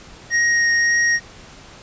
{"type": "tone with vibrato", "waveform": "square", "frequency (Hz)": 1873, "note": "A#6", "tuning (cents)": 8, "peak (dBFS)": -15, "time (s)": [0.3, 1.2], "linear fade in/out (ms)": 50, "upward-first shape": "triangle", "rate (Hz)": 1.8, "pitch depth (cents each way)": 8, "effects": ["pink hiss -42 dBFS RMS until 1.82 s", "resampled to 16000 Hz"]}